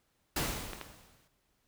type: noise with exponential decay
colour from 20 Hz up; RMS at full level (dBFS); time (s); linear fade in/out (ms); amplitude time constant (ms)
pink; -30; 0.36-1.28; 5; 200
type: clicks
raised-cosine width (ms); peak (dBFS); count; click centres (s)
0.3; -23 / -23; 2; 0.733 / 0.813
effects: pink hiss -75 dBFS RMS until 1.67 s

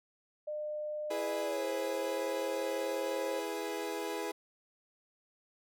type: tone with pitch glide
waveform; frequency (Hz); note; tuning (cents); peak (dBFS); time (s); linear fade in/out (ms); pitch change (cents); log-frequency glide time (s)
sine; 603 to 534.1; D5 to C5; +46 to +36; -35; 0.47-3.4; 10; -210; 1.41-1.64
type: chord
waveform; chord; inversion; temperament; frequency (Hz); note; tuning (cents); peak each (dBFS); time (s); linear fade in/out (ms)
30% pulse; E major; none; equal; 329.6 / 415.3 / 493.9; E4 / G#4 / B4; 0 / 0 / 0; -38 / -36 / -38; 1.1-4.32; 10
effects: none

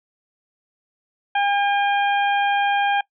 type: harmonic tone with a mistuned harmonic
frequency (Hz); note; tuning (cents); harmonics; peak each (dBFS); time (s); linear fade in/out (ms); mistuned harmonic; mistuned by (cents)
807; G#5; -50; 1 / 2 / 3 / 4; -18 / -24 / -28 / -30; 1.35-3.01; 5; 4; -19
effects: noise-tail reverb RT60 0.1 s tail -22 dB re dry

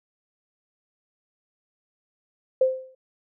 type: tone with exponential decay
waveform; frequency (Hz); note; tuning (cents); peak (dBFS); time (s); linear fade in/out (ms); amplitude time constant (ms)
sine; 520; C5; -11; -13; 2.61-2.95; 5; 72
effects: none

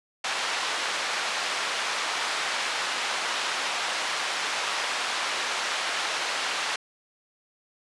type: band-pass noise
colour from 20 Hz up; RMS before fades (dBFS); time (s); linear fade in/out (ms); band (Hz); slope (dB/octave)
pink; -29; 0.24-6.76; 5; 900 to 5100; 12
effects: resampled to 24000 Hz

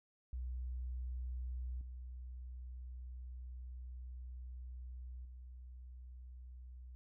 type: tone with level steps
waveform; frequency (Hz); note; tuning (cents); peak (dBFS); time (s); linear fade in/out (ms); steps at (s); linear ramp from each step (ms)
sine; 62.3; B1; +16; -39 / -45 / -49; 0.33-6.95; 0; 1.81 / 5.25; 2
effects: none

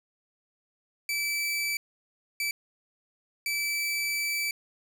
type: tone bursts at uneven times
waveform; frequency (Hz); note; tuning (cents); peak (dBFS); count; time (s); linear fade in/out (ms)
sawtooth; 2314; D7; -26; -24; 3; 1.09-1.77 / 2.4-2.51 / 3.46-4.51; 2
effects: none

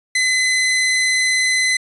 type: tone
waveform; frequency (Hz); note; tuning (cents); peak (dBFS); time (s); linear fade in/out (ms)
sawtooth; 2029; B6; +46; -11; 0.15-1.77; 5
effects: resampled to 24000 Hz

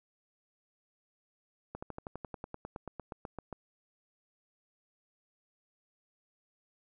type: slowing click train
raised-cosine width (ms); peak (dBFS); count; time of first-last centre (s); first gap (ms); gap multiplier
1; -26; 18; 1.75-3.527; 75; 1.04
effects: none

